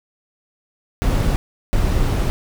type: noise bursts at uneven times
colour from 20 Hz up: brown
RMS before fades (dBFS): -17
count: 2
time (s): 1.02-1.36 / 1.73-2.3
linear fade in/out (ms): 0
effects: none